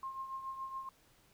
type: tone with tremolo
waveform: sine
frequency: 1065 Hz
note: C6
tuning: 30 cents sharp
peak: -37 dBFS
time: 0.03-0.89 s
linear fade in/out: 2 ms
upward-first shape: triangle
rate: 7.1 Hz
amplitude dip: 65%
effects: pink hiss -67 dBFS RMS until 1.33 s